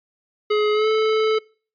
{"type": "tone with pitch glide", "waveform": "square", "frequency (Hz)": [422.1, 436.2], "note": ["G#4", "A4"], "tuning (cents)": [28, -15], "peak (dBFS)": -17, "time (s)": [0.5, 1.39], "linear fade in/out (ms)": 10, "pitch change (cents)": 57, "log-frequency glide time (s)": [0.73, 0.88], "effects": ["noise-tail reverb RT60 0.4 s tail -25 dB re dry", "resampled to 11025 Hz"]}